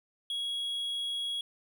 triangle tone, 3322 Hz, G#7, in tune, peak -30 dBFS, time 0.3-1.41 s, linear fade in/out 2 ms, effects none

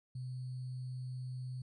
sine tone with sample-and-hold, 127.4 Hz, C3, 46 cents flat, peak -39 dBFS, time 0.15-1.62 s, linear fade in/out 5 ms, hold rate 4410 Hz, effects resampled to 22050 Hz

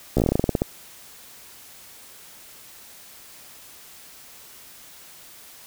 slowing click train, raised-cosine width 2 ms, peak -6 dBFS, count 14, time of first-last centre 0.17-0.619 s, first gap 14 ms, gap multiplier 1.14, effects white hiss -46 dBFS RMS until 5.66 s

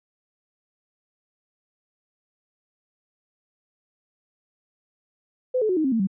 sine tone with pitch steps, 508 / 432.1 / 367.6 / 312.7 / 266 / 226.3 / 192.5 Hz, B4 / A4 / F#4 / D#4 / C4 / A3 / G3, +49 / -31 / -11 / +9 / +29 / +49 / -31 cents, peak -19 dBFS, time 5.54-6.072 s, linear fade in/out 10 ms, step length 76 ms, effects none

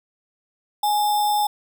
sine tone with sample-and-hold, 833 Hz, G#5, 5 cents sharp, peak -17 dBFS, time 0.83-1.47 s, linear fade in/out 5 ms, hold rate 4410 Hz, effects none

